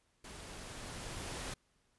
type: noise with level ramp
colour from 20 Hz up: pink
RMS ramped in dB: -50 to -41 dBFS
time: 0.24-1.54 s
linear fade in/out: 5 ms
effects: pink hiss -75 dBFS RMS until 1.98 s + resampled to 24000 Hz